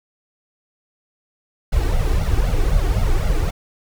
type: noise with flanger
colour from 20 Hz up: brown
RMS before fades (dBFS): -17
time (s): 1.72-3.51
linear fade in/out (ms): 10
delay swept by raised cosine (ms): 1.4 to 2.7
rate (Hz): 3.9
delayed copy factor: +1
effects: none